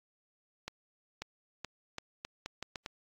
accelerating click train, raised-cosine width 0.2 ms, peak -21 dBFS, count 9, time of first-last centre 0.68-2.861 s, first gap 540 ms, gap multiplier 0.79, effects AAC 48 kbps

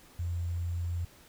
sine tone with sample-and-hold, 86.2 Hz, F2, 22 cents flat, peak -30 dBFS, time 0.19-1.05 s, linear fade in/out 5 ms, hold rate 7350 Hz, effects pink hiss -57 dBFS RMS until 1.28 s

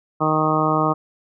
harmonic tone, 155.56 Hz, D#3, in tune, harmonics 1 / 2 / 3 / 4 / 5 / 6 / 7 / 8, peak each -24 / -23 / -26 / -25 / -25 / -28 / -23 / -23 dBFS, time 0.2-0.94 s, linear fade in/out 20 ms, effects none

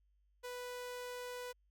sawtooth tone, 493.9 Hz, B4, in tune, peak -39 dBFS, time 0.43-1.53 s, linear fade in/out 20 ms, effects added 50 Hz sine -70 dBFS peak until 1.7 s

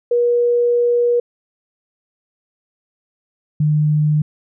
sine tone pair in turn, 480 / 151.19 Hz, B4 / D#3, -49 / -49 cents, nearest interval octave + minor sixth, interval 2000 cents, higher first, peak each -12 dBFS, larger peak neither, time 0.11-1.2 / 3.6-4.22 s, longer first, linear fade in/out 5 ms, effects none

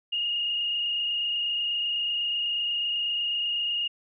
sine tone with frequency modulation, 2849 Hz, F7, 34 cents sharp, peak -25 dBFS, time 0.12-3.88 s, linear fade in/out 10 ms, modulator 28.1 Hz, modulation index 1.7, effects none

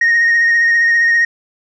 sine tone with vibrato, 1861 Hz, A#6, 3 cents flat, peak -7 dBFS, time 0.01-1.25 s, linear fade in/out 5 ms, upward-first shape sine, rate 15 Hz, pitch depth 19 cents each way, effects tanh soft clip ceiling -7 dBFS

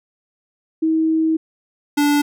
sine / square tone pair in turn, 319.8 / 290.9 Hz, D#4 / D4, +48 / -16 cents, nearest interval major second, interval 164 cents, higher first, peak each -14 dBFS, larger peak neither, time 0.82-1.37 / 1.97-2.22 s, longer first, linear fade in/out 10 ms, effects none

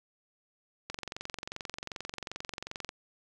click train, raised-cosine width 0.2 ms, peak -20 dBFS, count 46, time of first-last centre 0.9-2.891 s, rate 22.6 Hz, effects none

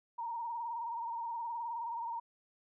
sine tone with vibrato, 932.3 Hz, A#5, in tune, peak -36 dBFS, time 0.18-2.2 s, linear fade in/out 10 ms, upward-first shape sine, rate 19 Hz, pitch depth 53 cents each way, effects none

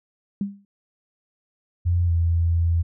sine tone with exponential decay, 200 Hz, G3, 35 cents sharp, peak -19 dBFS, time 0.41-0.65 s, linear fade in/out 2 ms, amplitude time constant 51 ms
sine tone with pitch glide, 87.31 to 84.19 Hz, F2 to E2, 0 to +37 cents, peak -17 dBFS, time 1.85-2.83 s, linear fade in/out 20 ms, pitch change -63 cents, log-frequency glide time 2.06-2.11 s
effects none

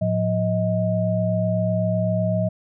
sine tone cluster, 111.5 / 179.4 / 631 Hz, A2 / F3 / D#5, +23 / +47 / +24 cents, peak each -23 dBFS, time 0.01-2.49 s, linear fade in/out 10 ms, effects none

